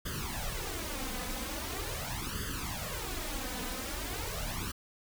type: noise with flanger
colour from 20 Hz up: pink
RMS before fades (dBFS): -37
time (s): 0.05-4.72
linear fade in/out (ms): 10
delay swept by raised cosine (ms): 0.62 to 4.02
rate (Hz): 0.42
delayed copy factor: +0.85
effects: none